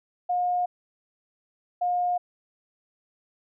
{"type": "tone pair in turn", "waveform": "sine", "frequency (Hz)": [716, 713.5], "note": ["F5", "F5"], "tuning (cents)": [43, 37], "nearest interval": "unison", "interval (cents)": 6, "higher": "first", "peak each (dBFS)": -22, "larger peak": "neither", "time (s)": [[0.29, 0.66], [1.81, 2.18]], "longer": "neither", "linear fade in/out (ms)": 10, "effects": []}